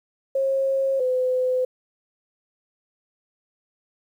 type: tone pair in turn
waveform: sine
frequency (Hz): 539 / 508.7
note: C#5 / C5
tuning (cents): -49 / -49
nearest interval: minor second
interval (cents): 100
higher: first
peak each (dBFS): -19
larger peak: neither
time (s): 0.35-1 / 1-1.65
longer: neither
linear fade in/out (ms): 5
effects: 9-bit